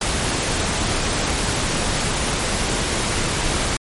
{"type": "noise", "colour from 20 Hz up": "pink", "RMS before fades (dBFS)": -21, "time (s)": [0.01, 3.77], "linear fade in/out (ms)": 5, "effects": ["MP3 48 kbps"]}